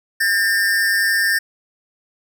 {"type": "tone pair together", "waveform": "square", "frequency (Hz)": [1608, 1804.9], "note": ["G6", "A6"], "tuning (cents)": [44, 44], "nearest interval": "major second", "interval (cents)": 200, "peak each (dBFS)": [-21, -17], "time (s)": [0.2, 1.39], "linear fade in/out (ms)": 10, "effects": ["9-bit"]}